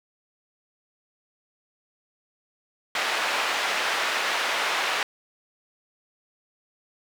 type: band-pass noise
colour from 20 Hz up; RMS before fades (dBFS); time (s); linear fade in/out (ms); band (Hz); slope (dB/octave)
white; -26; 2.95-5.03; 2; 590 to 2500; 12
effects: none